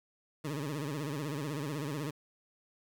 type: tone with vibrato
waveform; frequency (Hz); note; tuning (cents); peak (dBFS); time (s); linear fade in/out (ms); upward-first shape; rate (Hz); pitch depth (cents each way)
20% pulse; 146.2; D3; -7; -30; 0.44-2.11; 10; sine; 16; 140
effects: 10-bit